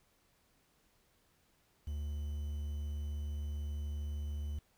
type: tone with quantisation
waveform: triangle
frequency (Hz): 73.42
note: D2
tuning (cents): 0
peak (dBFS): -34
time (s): 1.87-4.59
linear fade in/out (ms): 5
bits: 10
effects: pink hiss -72 dBFS RMS until 4.77 s